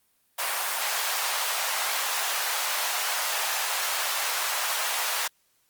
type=high-pass noise; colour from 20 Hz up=pink; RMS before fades=-28 dBFS; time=0.38-5.28 s; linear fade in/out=10 ms; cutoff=720 Hz; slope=24 dB/octave; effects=white hiss -68 dBFS RMS until 5.69 s + Opus 32 kbps